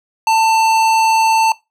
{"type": "tone with tanh clipping", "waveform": "sine", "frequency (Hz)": 891, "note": "A5", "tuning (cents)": 22, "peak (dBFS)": -12, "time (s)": [0.27, 1.52], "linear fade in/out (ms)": 2, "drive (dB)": 18, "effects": ["noise-tail reverb RT60 0.2 s tail -19 dB re dry"]}